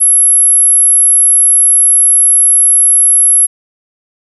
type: tone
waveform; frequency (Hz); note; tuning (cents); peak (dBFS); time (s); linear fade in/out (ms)
sine; 11170; F9; -1; -4; 0-3.47; 20
effects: none